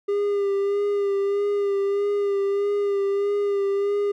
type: tone with vibrato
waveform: triangle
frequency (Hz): 402.3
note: G4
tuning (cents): +45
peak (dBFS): -18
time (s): 0.08-4.12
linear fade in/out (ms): 10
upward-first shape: sine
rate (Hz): 1.6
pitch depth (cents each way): 27
effects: none